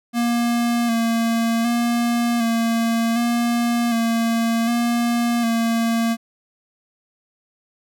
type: tone with vibrato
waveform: square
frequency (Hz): 233.1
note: A#3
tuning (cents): 0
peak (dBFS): -18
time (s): 0.13-6.17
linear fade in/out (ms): 50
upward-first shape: square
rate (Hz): 0.66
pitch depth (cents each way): 27
effects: none